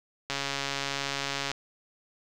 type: click train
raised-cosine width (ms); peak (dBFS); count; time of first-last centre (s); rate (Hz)
0.2; -13; 170; 0.3-1.516; 139
effects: none